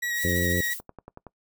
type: tone with vibrato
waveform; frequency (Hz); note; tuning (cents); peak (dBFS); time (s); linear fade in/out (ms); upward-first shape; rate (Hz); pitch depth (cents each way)
40% pulse; 1911; A#6; +43; -26; 0.02-0.74; 10; square; 5.9; 13
type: noise with tremolo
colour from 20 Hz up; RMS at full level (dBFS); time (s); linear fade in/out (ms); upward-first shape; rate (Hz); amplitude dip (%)
violet; -32; 0.14-0.81; 50; triangle; 14; 50
type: harmonic tone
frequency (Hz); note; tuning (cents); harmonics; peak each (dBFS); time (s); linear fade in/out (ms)
88; F2; +14; 1 / 2 / 3 / 4 / 5 / 6; -28 / -29 / -33 / -32 / -33 / -34; 0.24-0.61; 5
type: click train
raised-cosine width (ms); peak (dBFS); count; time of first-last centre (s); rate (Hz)
1; -27; 6; 0.8-1.267; 10.7
effects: noise-tail reverb RT60 0.1 s tail -22 dB re dry